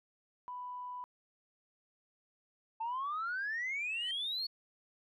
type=tone; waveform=sine; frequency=991 Hz; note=B5; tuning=6 cents sharp; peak=-40 dBFS; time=0.48-1.04 s; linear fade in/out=0 ms
type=exponential sweep; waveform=sine; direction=up; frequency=880 to 4443 Hz; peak=-33 dBFS; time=2.8-4.47 s; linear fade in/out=10 ms
type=tone with exponential growth; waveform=sine; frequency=1900 Hz; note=A#6; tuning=33 cents sharp; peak=-39 dBFS; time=3.81-4.11 s; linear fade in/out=2 ms; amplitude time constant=65 ms
effects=tanh soft clip ceiling -31 dBFS